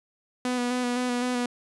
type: tone with vibrato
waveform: sawtooth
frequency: 246.9 Hz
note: B3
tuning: in tune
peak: -21 dBFS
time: 0.45-1.46 s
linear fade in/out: 2 ms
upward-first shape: square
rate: 3.9 Hz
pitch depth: 20 cents each way
effects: resampled to 24000 Hz